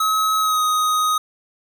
square tone with pitch glide, 1281 to 1251.7 Hz, E6 to D#6, -50 to +10 cents, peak -17 dBFS, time 0-1.18 s, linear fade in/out 5 ms, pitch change -40 cents, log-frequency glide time 0.4-0.62 s, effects none

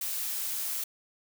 blue noise, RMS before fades -33 dBFS, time 0.01-0.84 s, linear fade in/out 5 ms, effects none

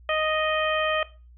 harmonic tone, 622.3 Hz, D#5, in tune, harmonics 1 / 2 / 3 / 4 / 5, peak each -25 / -28 / -30 / -31 / -32 dBFS, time 0.09-1.03 s, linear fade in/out 2 ms, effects noise-tail reverb RT60 0.3 s tail -17 dB re dry + added 60 Hz sine -47 dBFS peak until 1.37 s

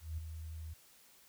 sine tone with ADSR envelope, 79.7 Hz, D#2, 42 cents sharp, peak -35 dBFS, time 0-0.74 s, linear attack 180 ms, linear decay 7 ms, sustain -7 dB, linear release 11 ms, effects white hiss -63 dBFS RMS until 1.28 s

